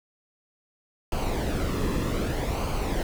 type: noise with flanger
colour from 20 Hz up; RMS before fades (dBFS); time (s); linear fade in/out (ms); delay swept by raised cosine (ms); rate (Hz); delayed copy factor
brown; -27; 1.12-3.03; 2; 0.54 to 1.36; 0.64; -0.55
effects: none